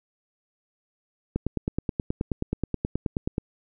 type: click train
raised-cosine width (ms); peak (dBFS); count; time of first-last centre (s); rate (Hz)
3; -12; 20; 1.36-3.381; 9.4
effects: none